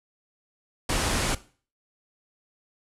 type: low-pass noise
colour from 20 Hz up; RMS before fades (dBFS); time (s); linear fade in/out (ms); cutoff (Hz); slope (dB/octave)
pink; -26; 0.89-1.35; 5; 11000; 48
effects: noise-tail reverb RT60 0.4 s tail -17 dB re dry